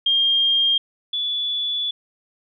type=tone pair in turn; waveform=sine; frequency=3213 / 3442 Hz; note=G7 / A7; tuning=+42 / -39 cents; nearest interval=minor second; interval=119 cents; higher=second; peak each=-15 / -21 dBFS; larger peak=first; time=0.06-0.78 / 1.13-1.91 s; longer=second; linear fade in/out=5 ms; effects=none